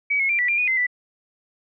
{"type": "tone with pitch steps", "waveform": "sine", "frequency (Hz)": [2274, 2174, 2364, 1960, 2386, 2467, 2066, 1976], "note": ["C#7", "C#7", "D7", "B6", "D7", "D#7", "C7", "B6"], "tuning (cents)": [44, -34, 11, -14, 27, -15, -22, 0], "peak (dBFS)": -18, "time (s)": [0.1, 0.868], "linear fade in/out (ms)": 10, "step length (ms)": 96, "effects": []}